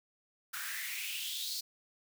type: noise with high-pass filter sweep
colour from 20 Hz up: white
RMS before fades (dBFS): -39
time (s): 0.53-1.61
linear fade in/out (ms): 10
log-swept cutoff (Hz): 1400 to 4600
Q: 5.3
effects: none